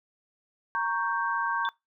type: chord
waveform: sine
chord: G diminished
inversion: first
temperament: equal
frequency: 932.3 / 1108.7 / 1568 Hz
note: Bb5 / Db6 / G6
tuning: 0 / 0 / 0 cents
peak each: -30 dBFS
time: 0.75-1.69 s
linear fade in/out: 0 ms
type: tone with exponential decay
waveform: sine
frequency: 3507 Hz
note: A7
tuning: 6 cents flat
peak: -29 dBFS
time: 1.65-1.73 s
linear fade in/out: 1 ms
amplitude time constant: 16 ms
effects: noise-tail reverb RT60 0.2 s tail -24 dB re dry